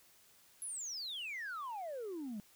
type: exponential sweep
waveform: sine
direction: down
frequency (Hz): 11140 to 196.7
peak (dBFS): -38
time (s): 0.62-2.4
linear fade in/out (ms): 0
effects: tanh soft clip ceiling -38 dBFS + white hiss -65 dBFS RMS until 2.55 s